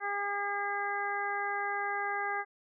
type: harmonic tone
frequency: 404.8 Hz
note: G#4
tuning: 44 cents flat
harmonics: 1 / 2 / 3 / 4 / 5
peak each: -41 / -35 / -38 / -36 / -39 dBFS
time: 0-2.45 s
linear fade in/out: 50 ms
effects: none